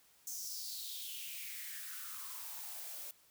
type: noise with high-pass filter sweep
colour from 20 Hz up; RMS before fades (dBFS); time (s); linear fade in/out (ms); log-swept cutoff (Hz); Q
blue; -45; 0.27-3.11; 2; 6500 to 520; 5
effects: white hiss -67 dBFS RMS until 3.3 s